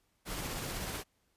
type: noise with tremolo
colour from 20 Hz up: pink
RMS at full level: -37 dBFS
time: 0.25-1.04 s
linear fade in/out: 50 ms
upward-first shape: triangle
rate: 16 Hz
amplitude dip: 35%
effects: pink hiss -75 dBFS RMS until 1.36 s + resampled to 32000 Hz